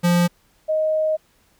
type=tone pair in turn; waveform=square / sine; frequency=174.61 / 624.9 Hz; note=F3 / D#5; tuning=0 / +7 cents; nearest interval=octave + minor seventh; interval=2207 cents; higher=second; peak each=-15 / -17 dBFS; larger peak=first; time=0.03-0.28 / 0.68-1.17 s; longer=second; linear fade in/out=20 ms; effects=pink hiss -60 dBFS RMS until 1.59 s